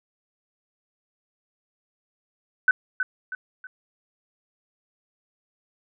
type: tone with echo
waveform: sine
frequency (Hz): 1511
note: F#6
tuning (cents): +36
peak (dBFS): -13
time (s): 2.68-2.71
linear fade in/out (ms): 2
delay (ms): 320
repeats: 3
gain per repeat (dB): -8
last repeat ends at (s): 3.67
effects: none